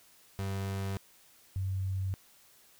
35% pulse / sine tone pair in turn, 97.4 / 95.18 Hz, G2 / F#2, -11 / +49 cents, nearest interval unison, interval 40 cents, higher first, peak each -31 / -30 dBFS, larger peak second, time 0.39-0.97 / 1.56-2.14 s, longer neither, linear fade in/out 0 ms, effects white hiss -61 dBFS RMS until 2.79 s

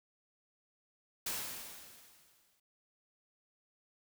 white noise with exponential decay, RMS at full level -36 dBFS, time 1.26-2.6 s, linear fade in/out 5 ms, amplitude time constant 290 ms, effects none

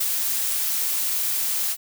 blue noise with ADSR envelope, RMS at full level -22 dBFS, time 0-1.77 s, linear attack 9 ms, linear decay 41 ms, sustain -2 dB, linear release 58 ms, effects none

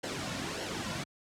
pink noise with flanger, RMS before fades -36 dBFS, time 0.03-1.04 s, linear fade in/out 10 ms, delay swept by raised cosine 0.82 to 2.52 ms, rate 1.7 Hz, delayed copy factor -0.6, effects high-pass 80 Hz 12 dB/octave + low-pass 7000 Hz 12 dB/octave

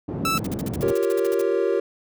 pink band-pass noise, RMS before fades -28 dBFS, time 0.08-0.93 s, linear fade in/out 10 ms, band 120 to 340 Hz, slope 12 dB/octave
sawtooth tone, 1318.5 Hz, E6, in tune, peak -17 dBFS, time 0.25-0.38 s, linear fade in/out 2 ms
white noise bursts, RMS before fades -37 dBFS, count 15, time 0.37-1.415 s, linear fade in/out 0 ms, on 23 ms, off 50 ms
triangle chord, G half-diminished seventh, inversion third, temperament equal, 349.2 / 392 / 466.2 / 554.4 Hz, F4 / G4 / Bb4 / Db5, 0 / 0 / 0 / 0 cents, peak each -24 / -21 / -22 / -25 dBFS, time 0.82-1.8 s, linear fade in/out 5 ms
effects none

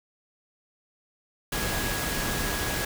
sine tone in noise, 1661.2 Hz, G#6, in tune, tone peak -36 dBFS, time 1.52-2.85 s, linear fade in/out 5 ms, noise pink, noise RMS -29 dBFS, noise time 1.52-2.85 s, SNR -10 dB, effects none

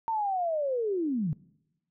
sine linear sweep, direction down, 919 to 138.59 Hz, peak -26 dBFS, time 0.08-1.33 s, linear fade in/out 0 ms, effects noise-tail reverb RT60 0.9 s tail -23 dB re dry

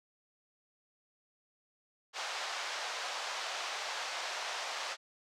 pink band-pass noise, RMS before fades -39 dBFS, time 2.13-4.97 s, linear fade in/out 50 ms, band 640 to 6300 Hz, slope 24 dB/octave, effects none

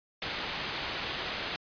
white low-pass noise, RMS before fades -36 dBFS, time 0.22-1.56 s, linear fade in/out 0 ms, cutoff 4100 Hz, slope 24 dB/octave, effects resampled to 11025 Hz

